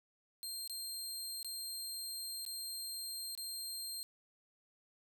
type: tone with dropouts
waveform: 20% pulse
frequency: 4186 Hz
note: C8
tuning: in tune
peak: -35 dBFS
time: 0.43-4.03 s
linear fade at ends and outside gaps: 0 ms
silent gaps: 0.676-0.697 / 1.429-1.446 / 2.451-2.463 / 3.351-3.376 s
effects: none